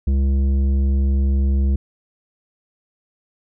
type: tone with tanh clipping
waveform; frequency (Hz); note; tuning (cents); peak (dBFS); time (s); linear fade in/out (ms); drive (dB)
triangle; 68; C#2; -33; -16; 0.07-1.76; 5; 14
effects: none